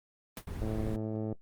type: noise with exponential decay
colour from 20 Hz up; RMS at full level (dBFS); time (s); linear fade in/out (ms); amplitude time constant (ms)
pink; -35; 0.37-0.46; 2; 19
type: noise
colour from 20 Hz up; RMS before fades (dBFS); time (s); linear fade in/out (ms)
brown; -37; 0.47-0.96; 2
type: click train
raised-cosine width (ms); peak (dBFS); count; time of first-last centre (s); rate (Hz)
2; -23; 78; 0.62-1.326; 109
effects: noise-tail reverb RT60 0.1 s tail -21 dB re dry + Opus 32 kbps